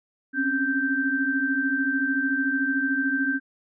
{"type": "tone cluster", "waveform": "sine", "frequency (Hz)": [264.8, 278.3, 1563], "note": ["C4", "C#4", "G6"], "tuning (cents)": [21, 7, -6], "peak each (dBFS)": [-28, -27, -24], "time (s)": [0.33, 3.4], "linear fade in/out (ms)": 50, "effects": []}